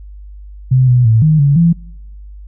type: tone with pitch steps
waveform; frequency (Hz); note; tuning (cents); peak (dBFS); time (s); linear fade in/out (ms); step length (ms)
sine; 129 / 123.8 / 111.9 / 155.4 / 141.8 / 168.7; C3 / B2 / A2 / D#3 / C#3 / E3; -24 / +5 / +30 / -2 / +40 / +40; -6; 0.71-1.73; 10; 170
effects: noise-tail reverb RT60 0.8 s tail -25 dB re dry + added 50 Hz sine -30 dBFS peak until 2.47 s